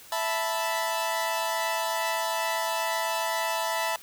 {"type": "chord", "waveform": "sawtooth", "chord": "E suspended fourth", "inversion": "none", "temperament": "equal", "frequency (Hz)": [659.3, 880, 987.8], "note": ["E5", "A5", "B5"], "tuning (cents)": [0, 0, 0], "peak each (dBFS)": -27, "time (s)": [0.12, 3.96], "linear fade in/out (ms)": 2, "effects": ["white hiss -49 dBFS RMS until 4.02 s"]}